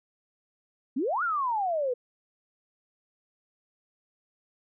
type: exponential two-way sweep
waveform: sine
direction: up then down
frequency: 233.1 to 1467 to 477.7 Hz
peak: -25 dBFS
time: 0.96-1.94 s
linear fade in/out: 10 ms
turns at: 1.23 s
effects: none